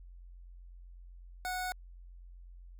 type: tone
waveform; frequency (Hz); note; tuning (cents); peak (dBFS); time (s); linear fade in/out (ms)
25% pulse; 735; F#5; -12; -30; 1.45-1.72; 0
effects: added 44 Hz sine -48 dBFS peak until 2.79 s + MP3 96 kbps